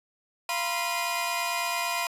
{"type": "tone cluster", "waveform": "sawtooth", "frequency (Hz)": [689, 967, 1036, 2456], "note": ["F5", "B5", "C6", "D#7"], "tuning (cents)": [-24, -37, -17, -23], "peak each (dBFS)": -29, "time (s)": [0.49, 2.07], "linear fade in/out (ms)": 2, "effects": ["resampled to 32000 Hz"]}